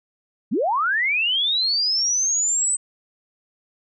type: linear sweep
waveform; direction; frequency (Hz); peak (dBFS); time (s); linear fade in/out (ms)
sine; up; 160 to 8160; -18; 0.51-2.77; 20
effects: none